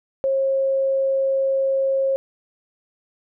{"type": "tone", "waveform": "sine", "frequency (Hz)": 539, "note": "C#5", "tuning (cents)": -49, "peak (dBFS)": -17, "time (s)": [0.24, 2.16], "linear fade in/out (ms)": 0, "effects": []}